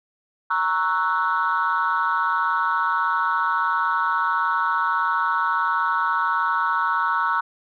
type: chord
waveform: sine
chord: F# dominant seventh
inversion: first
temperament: equal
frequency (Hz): 932.3 / 1108.7 / 1318.5 / 1480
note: A#5 / C#6 / E6 / F#6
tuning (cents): 0 / 0 / 0 / 0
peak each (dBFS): -24 / -24 / -23 / -24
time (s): 0.5-7.41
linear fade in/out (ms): 10
effects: tanh soft clip ceiling -12 dBFS

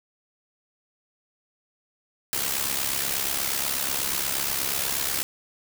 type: noise with amplitude modulation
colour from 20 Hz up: white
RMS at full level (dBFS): -24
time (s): 2.33-5.23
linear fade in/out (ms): 0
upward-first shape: sine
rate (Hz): 68.3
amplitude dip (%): 65
effects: none

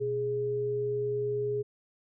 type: tone pair together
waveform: sine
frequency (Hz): 123.47 / 415.3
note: B2 / G#4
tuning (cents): 0 / 0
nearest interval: octave + major sixth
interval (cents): 2100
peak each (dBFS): -37 / -28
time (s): 0-1.63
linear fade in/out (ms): 20
effects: none

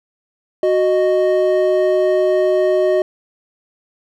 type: tone pair together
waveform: triangle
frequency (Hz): 370 / 617.9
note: F#4 / D#5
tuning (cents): 0 / -12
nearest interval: major sixth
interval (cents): 888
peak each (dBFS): -13 / -13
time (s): 0.63-3.02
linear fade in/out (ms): 2
effects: none

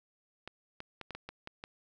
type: clicks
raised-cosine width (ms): 0.3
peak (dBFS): -26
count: 8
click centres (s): 0.476 / 0.804 / 1.013 / 1.107 / 1.15 / 1.29 / 1.474 / 1.639
effects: none

